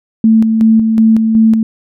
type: tone with tremolo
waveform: sine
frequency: 222.3 Hz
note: A3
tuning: 18 cents sharp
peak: -4 dBFS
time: 0.24-1.63 s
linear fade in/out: 2 ms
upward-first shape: square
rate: 2.7 Hz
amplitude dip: 40%
effects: none